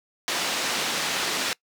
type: band-pass noise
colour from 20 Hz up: white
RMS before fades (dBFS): -27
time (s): 0.28-1.53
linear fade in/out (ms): 0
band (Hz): 190 to 4900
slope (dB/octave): 12
effects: noise-tail reverb RT60 0.1 s tail -23 dB re dry